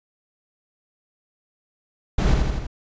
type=noise with echo; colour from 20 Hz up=brown; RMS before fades=-18 dBFS; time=2.18-2.34 s; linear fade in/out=5 ms; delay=82 ms; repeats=4; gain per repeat=-3 dB; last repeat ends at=2.668 s; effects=resampled to 16000 Hz